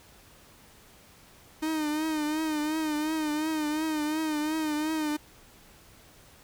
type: tone with vibrato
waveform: 45% pulse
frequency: 308 Hz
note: D#4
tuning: 17 cents flat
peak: -27 dBFS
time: 1.62-5.17 s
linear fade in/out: 10 ms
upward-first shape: triangle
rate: 2.8 Hz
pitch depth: 67 cents each way
effects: pink hiss -55 dBFS RMS until 6.43 s